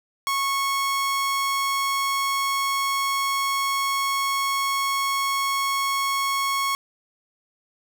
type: tone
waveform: sawtooth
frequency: 1100 Hz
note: C#6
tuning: 14 cents flat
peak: -18 dBFS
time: 0.27-6.75 s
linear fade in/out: 0 ms
effects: none